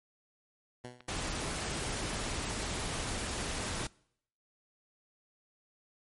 10% pulse tone with exponential decay, 123.47 Hz, B2, in tune, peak -32 dBFS, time 0.84-1.15 s, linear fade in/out 5 ms, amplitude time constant 66 ms
click, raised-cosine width 0.3 ms, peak -33 dBFS, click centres 1.006 s
pink noise, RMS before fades -36 dBFS, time 1.08-3.87 s, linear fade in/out 5 ms
effects noise-tail reverb RT60 0.7 s tail -24 dB re dry + MP3 48 kbps

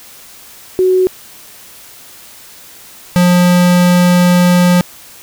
sine / square tone pair in turn, 371.1 / 177.79 Hz, F#4 / F3, +5 / +31 cents, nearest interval octave + minor second, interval 1274 cents, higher first, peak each -7 dBFS, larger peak neither, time 0.79-1.07 / 3.16-4.81 s, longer second, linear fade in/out 0 ms, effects white hiss -37 dBFS RMS until 5.22 s

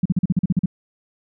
sine tone bursts, 180.9 Hz, F#3, 39 cents flat, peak -13 dBFS, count 10, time 0.03-0.659 s, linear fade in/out 5 ms, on 26 ms, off 41 ms, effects none

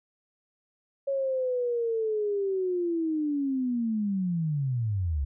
sine linear sweep, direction down, 554.4 to 65.41 Hz, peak -25 dBFS, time 1.07-5.25 s, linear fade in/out 10 ms, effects none

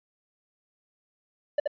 triangle tone with echo, 587.3 Hz, D5, in tune, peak -18 dBFS, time 1.58-1.6 s, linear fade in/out 5 ms, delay 76 ms, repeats 1, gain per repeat -3 dB, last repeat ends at 1.676 s, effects resampled to 11025 Hz

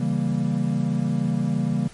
triangle chord, C# diminished seventh, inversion none, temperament equal, 138.59 / 164.81 / 196 / 233.1 Hz, C#3 / E3 / G3 / Bb3, 0 / 0 / 0 / 0 cents, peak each -24 dBFS, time 0-1.88 s, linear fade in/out 5 ms, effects pink hiss -47 dBFS RMS until 1.93 s + MP3 48 kbps

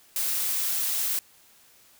blue noise, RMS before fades -27 dBFS, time 0.16-1.19 s, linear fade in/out 2 ms, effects white hiss -57 dBFS RMS until 1.99 s

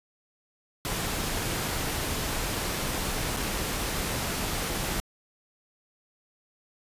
pink noise with dropouts, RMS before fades -30 dBFS, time 0.85-5 s, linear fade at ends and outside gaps 0 ms, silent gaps 3.365-3.37 s, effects resampled to 32000 Hz

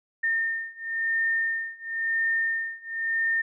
sine beating tone pair, 1817 / 1817.97 Hz, A#6 / A#6, -45 / -44 cents, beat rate 0.97 Hz, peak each -28 / -27 dBFS, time 0.23-3.42 s, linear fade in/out 10 ms, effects none

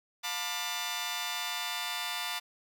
10% pulse chord, B half-diminished seventh, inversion second, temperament just, 711.2 / 889 / 987.8 / 1185.3 Hz, F5 / A5 / B5 / D6, +31 / +18 / 0 / +16 cents, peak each -31 dBFS, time 0.23-2.4 s, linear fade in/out 20 ms, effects none

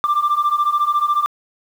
sine beating tone pair, 1174.7 / 1188.7 Hz, D6 / D6, 0 / +21 cents, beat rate 14 Hz, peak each -17 / -15 dBFS, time 0.04-1.26 s, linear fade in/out 0 ms, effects tanh soft clip ceiling -11 dBFS + 7-bit

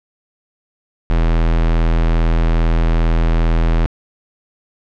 square tone, 41.2 Hz, E1, in tune, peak -12 dBFS, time 1.1-3.86 s, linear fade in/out 0 ms, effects low-pass 3000 Hz 12 dB/octave

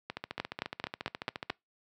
two click trains, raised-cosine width 0.3 ms, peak -20 / -15 dBFS, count 21 / 6, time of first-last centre 0.1-1.499 / 0.4-1.501 s, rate 14.3 / 4.54 Hz, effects noise-tail reverb RT60 0.2 s tail -25 dB re dry + high-pass 100 Hz 12 dB/octave

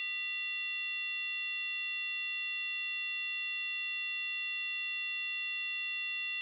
sine tone with frequency modulation, 2739 Hz, F7, 34 cents flat, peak -34 dBFS, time 0-6.41 s, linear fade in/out 0 ms, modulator 757 Hz, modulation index 0.72, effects none

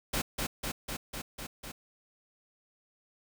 pink noise with echo, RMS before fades -31 dBFS, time 0.13-0.22 s, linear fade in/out 10 ms, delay 250 ms, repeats 6, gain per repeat -2 dB, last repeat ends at 1.72 s, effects none

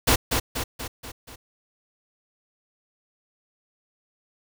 pink noise with echo, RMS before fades -18 dBFS, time 0.07-0.16 s, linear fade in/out 10 ms, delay 240 ms, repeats 5, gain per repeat -5 dB, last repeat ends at 1.36 s, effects none

